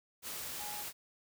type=tone in noise; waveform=sine; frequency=830.6 Hz; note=G#5; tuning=in tune; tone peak=-45 dBFS; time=0.57-0.85 s; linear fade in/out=50 ms; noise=white; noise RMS=-42 dBFS; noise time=0.22-0.93 s; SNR=-6 dB; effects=none